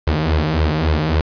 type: tone with flanger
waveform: sawtooth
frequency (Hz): 77.78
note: D#2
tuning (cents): 0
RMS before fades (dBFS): -17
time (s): 0.07-1.21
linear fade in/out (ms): 0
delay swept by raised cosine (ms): 1.9 to 7.2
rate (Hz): 3.6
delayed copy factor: +0.85
effects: resampled to 11025 Hz + 8-bit